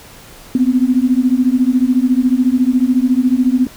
sine beating tone pair, 246.9 / 260.9 Hz, B3 / C4, 0 / -5 cents, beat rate 14 Hz, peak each -13 dBFS, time 0.55-3.67 s, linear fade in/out 2 ms, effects pink hiss -39 dBFS RMS until 3.76 s

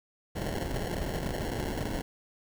pink noise with sample-and-hold, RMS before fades -33 dBFS, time 0.35-2.02 s, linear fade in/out 10 ms, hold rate 1225 Hz, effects none

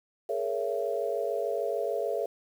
sine chord, A# half-diminished seventh, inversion third, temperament just, 419.5 / 466.2 / 559.4 / 671.3 Hz, G#4 / A#4 / C#5 / E5, +17 / 0 / +16 / +31 cents, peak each -33 dBFS, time 0.29-2.26 s, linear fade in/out 5 ms, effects 9-bit

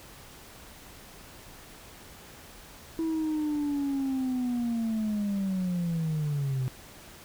sine linear sweep, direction down, 327.3 to 126.5 Hz, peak -24 dBFS, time 2.99-6.68 s, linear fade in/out 0 ms, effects tanh soft clip ceiling -25 dBFS + pink hiss -49 dBFS RMS until 7.24 s

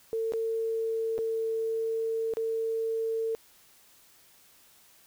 sine tone with dropouts, 449.9 Hz, A4, 39 cents sharp, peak -27 dBFS, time 0.13-3.35 s, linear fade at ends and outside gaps 0 ms, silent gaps 0.322-0.336 / 1.18-1.188 / 2.337-2.37 s, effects white hiss -59 dBFS RMS until 5.06 s

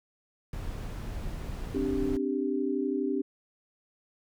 brown noise, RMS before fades -36 dBFS, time 0.53-2.17 s, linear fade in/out 2 ms
sine chord, C suspended second, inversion none, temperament equal, 261.6 / 293.7 / 392 Hz, C4 / D4 / G4, 0 / 0 / 0 cents, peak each -31 dBFS, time 1.74-3.22 s, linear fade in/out 10 ms
effects none

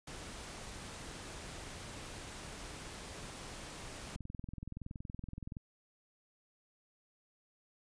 pink noise, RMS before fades -47 dBFS, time 0.07-4.16 s, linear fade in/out 5 ms
click train, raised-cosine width 5 ms, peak -31 dBFS, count 31, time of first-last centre 4.16-5.568 s, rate 21.3 Hz
effects resampled to 22050 Hz

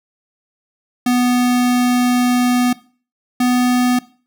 square tone pair in turn, 246.9 / 248.1 Hz, B3 / B3, 0 / +8 cents, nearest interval unison, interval 8 cents, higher second, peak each -13 dBFS, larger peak neither, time 1.06-2.73 / 3.4-3.99 s, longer first, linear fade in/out 5 ms, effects noise-tail reverb RT60 0.4 s tail -19 dB re dry

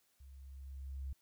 sine tone with level ramp, 67.4 Hz, C#2, 48 cents flat, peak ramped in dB -53 to -38 dBFS, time 0.2-1.13 s, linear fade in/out 5 ms, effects white hiss -75 dBFS RMS until 1.21 s

